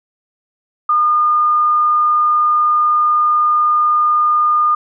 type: tone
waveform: sine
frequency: 1216 Hz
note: D#6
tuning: 40 cents flat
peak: -10 dBFS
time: 0.89-4.75 s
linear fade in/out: 5 ms
effects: none